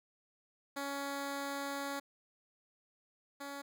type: tone pair in turn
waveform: 10% pulse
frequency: 279.8 / 281 Hz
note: C#4 / C#4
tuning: +16 / +24 cents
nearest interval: unison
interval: 8 cents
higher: second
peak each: -29 / -34 dBFS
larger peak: first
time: 0.76-2 / 3.4-3.62 s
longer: first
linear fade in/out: 10 ms
effects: none